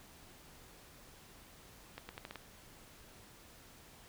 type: accelerating click train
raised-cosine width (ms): 0.3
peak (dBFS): -28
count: 6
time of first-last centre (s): 1.98-2.357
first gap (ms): 110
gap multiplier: 0.81
effects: pink hiss -58 dBFS RMS until 4.08 s